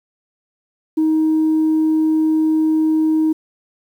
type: tone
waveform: sine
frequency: 314.5 Hz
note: D#4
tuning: 19 cents sharp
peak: -11 dBFS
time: 0.97-3.33 s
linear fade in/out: 10 ms
effects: tanh soft clip ceiling -10 dBFS + 8-bit